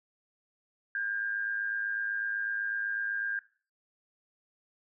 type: tone with amplitude modulation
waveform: sine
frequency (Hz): 1604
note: G6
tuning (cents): +39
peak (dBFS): -27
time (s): 0.95-3.39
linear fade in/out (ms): 2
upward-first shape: sine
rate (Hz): 108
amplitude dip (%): 65
effects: noise-tail reverb RT60 0.4 s tail -19 dB re dry